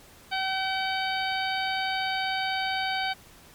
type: harmonic tone with a mistuned harmonic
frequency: 764 Hz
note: G5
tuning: 45 cents flat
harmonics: 1 / 2 / 3 / 4 / 5 / 6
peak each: -29 / -32 / -34 / -35 / -36 / -37 dBFS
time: 0.31-3.14 s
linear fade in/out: 20 ms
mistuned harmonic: 5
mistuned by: -39 cents
effects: pink hiss -52 dBFS RMS until 3.54 s + MP3 96 kbps